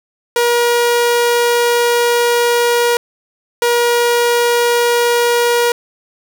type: tone pair in turn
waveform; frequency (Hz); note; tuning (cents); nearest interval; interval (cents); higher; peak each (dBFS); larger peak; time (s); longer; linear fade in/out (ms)
sawtooth; 477.2 / 477.2; A#4 / A#4; +41 / +41; unison; 0; neither; -7; neither; 0.36-2.97 / 3.62-5.72; first; 2
effects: none